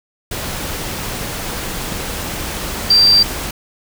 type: tone in noise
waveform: sine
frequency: 4699 Hz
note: D8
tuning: in tune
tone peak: -7 dBFS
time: 2.9-3.23 s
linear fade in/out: 5 ms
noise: pink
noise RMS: -24 dBFS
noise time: 0.31-3.51 s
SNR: +14 dB
effects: none